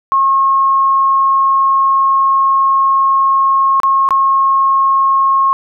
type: tone with dropouts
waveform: sine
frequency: 1083 Hz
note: C#6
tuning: 41 cents flat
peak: -8 dBFS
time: 0.12-5.53 s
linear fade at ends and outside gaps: 0 ms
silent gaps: 3.801-3.833 / 4.089-4.107 s
effects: none